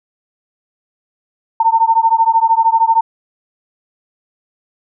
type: beating tone pair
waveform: sine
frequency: 900 / 913 Hz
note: A5 / A#5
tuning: +39 / -36 cents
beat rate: 13 Hz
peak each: -12 dBFS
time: 1.6-3.01 s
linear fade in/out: 5 ms
effects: none